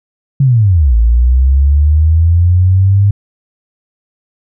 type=linear two-way sweep; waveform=sine; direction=down then up; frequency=141.7 to 55 to 101.8 Hz; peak=-5 dBFS; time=0.4-3.11 s; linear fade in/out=5 ms; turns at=0.96 s; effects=none